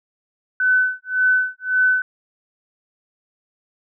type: tone with tremolo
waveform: sine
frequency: 1509 Hz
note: F#6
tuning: 34 cents sharp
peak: -12 dBFS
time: 0.6-2.02 s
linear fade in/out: 2 ms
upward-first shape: sine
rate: 1.8 Hz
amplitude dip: 100%
effects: none